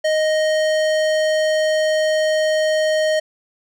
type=tone with hard clipping; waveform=sine; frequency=622.3 Hz; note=D#5; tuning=in tune; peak=-17 dBFS; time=0.04-3.2 s; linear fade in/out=10 ms; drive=17 dB; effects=none